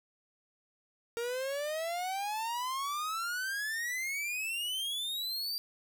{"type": "exponential sweep", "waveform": "45% pulse", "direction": "up", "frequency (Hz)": [461.4, 4743], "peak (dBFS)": -33, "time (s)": [1.17, 5.58], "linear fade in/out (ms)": 0, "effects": ["12-bit"]}